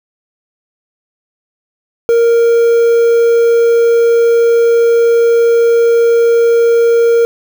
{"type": "tone with quantisation", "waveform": "triangle", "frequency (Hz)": 466.2, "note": "A#4", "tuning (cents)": 0, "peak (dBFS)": -4, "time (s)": [2.09, 7.25], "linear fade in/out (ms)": 0, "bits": 5, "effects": []}